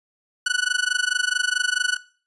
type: tone with amplitude modulation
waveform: sawtooth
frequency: 1480 Hz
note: F#6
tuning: in tune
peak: -13 dBFS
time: 0.46-1.97 s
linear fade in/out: 5 ms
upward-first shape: sine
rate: 24.6 Hz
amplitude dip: 100%
effects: noise-tail reverb RT60 0.4 s tail -18 dB re dry + resampled to 24000 Hz